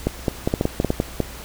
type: clicks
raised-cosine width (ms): 2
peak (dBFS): -5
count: 11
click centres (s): 0.07 / 0.282 / 0.475 / 0.539 / 0.611 / 0.654 / 0.801 / 0.847 / 0.904 / 1.001 / 1.203
effects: added 60 Hz sine -39 dBFS peak until 1.44 s + pink hiss -38 dBFS RMS until 1.44 s